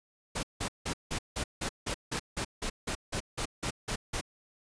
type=noise bursts; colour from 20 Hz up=pink; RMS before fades=-33 dBFS; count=16; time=0.35-4.212 s; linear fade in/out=10 ms; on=82 ms; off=170 ms; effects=resampled to 22050 Hz